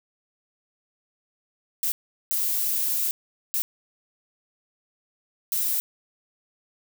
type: noise bursts at uneven times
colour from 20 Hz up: violet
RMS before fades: -25 dBFS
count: 4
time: 1.83-1.92 / 2.31-3.11 / 3.54-3.62 / 5.52-5.8 s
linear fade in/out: 0 ms
effects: none